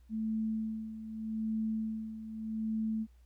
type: tone with tremolo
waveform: sine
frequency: 220 Hz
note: A3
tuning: in tune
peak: -30 dBFS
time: 0.09-3.07 s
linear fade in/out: 50 ms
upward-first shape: sine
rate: 0.82 Hz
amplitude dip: 70%
effects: added 60 Hz sine -57 dBFS peak until 3.25 s + pink hiss -75 dBFS RMS until 3.25 s